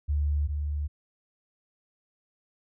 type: tone pair in turn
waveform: sine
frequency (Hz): 73.3 / 73.58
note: D2 / D2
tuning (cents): -3 / +4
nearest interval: unison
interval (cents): 7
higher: second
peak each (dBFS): -23 / -27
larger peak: first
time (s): 0.08-0.48 / 0.48-0.88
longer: neither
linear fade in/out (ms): 20
effects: none